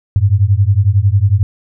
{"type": "beating tone pair", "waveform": "sine", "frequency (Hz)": [94.5, 105.5], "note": ["F#2", "G#2"], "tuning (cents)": [37, 28], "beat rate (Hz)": 11, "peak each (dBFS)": -11, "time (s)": [0.16, 1.43], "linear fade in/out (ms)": 0, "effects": []}